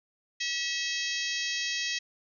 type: harmonic tone with a mistuned harmonic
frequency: 646 Hz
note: E5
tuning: 35 cents flat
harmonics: 3 / 4 / 5 / 6 / 7 / 8 / 9 / 10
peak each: -35 / -36 / -37 / -38 / -38 / -39 / -40 / -40 dBFS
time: 0.4-1.99 s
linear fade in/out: 10 ms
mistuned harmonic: 9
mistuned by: -27 cents
effects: none